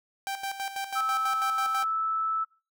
sawtooth tone with tremolo, 784 Hz, G5, in tune, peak -26 dBFS, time 0.27-1.84 s, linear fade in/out 0 ms, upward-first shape square, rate 6.1 Hz, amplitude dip 65%
sine tone with pitch glide, 1304 to 1312.3 Hz, E6 to E6, -19 to -8 cents, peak -25 dBFS, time 0.95-2.45 s, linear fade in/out 20 ms, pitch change +11 cents, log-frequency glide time 1.14-1.91 s
effects noise-tail reverb RT60 0.4 s tail -24 dB re dry

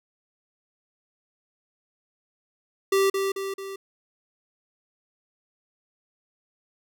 square tone with echo, 390 Hz, G4, 9 cents flat, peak -19 dBFS, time 2.92-3.1 s, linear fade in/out 5 ms, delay 220 ms, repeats 3, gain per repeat -5 dB, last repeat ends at 3.76 s, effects none

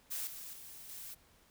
blue noise with level steps, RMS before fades -39 / -47 / -51 / -47 dBFS, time 0.1-1.15 s, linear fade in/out 20 ms, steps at 0.27 / 0.53 / 0.89 s, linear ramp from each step 2 ms, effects pink hiss -66 dBFS RMS until 1.5 s

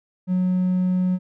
triangle tone, 183.1 Hz, F#3, 18 cents flat, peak -15 dBFS, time 0.27-1.19 s, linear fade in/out 50 ms, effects tanh soft clip ceiling -12 dBFS

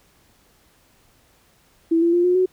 sine tone with pitch steps, 329.6 / 339.3 / 349.2 / 359.4 / 370 Hz, E4 / F4 / F4 / F4 / F#4, 0 / -50 / 0 / +50 / 0 cents, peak -14 dBFS, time 1.91-2.46 s, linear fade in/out 10 ms, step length 110 ms, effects pink hiss -58 dBFS RMS until 2.52 s

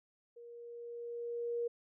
sine tone with level ramp, 472.7 Hz, A#4, 24 cents sharp, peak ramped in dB -50 to -32 dBFS, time 0.36-1.68 s, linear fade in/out 10 ms, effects none

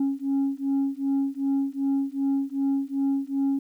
sine beating tone pair, 273.5 / 276.1 Hz, C#4 / C#4, -23 / -7 cents, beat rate 2.6 Hz, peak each -24 / -24 dBFS, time 0-3.59 s, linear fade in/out 5 ms, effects tanh soft clip ceiling -19 dBFS + 10-bit

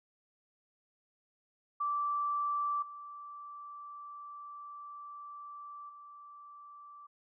sine tone with level steps, 1166 Hz, D6, 13 cents flat, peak -30 / -44 / -49 dBFS, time 1.8-7.07 s, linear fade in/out 10 ms, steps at 2.82 / 5.89 s, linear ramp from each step 5 ms, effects none

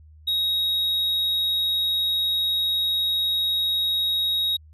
triangle tone, 3784 Hz, A#7, 25 cents sharp, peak -19 dBFS, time 0.27-4.57 s, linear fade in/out 10 ms, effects added 77 Hz sine -46 dBFS peak until 4.73 s + resampled to 32000 Hz

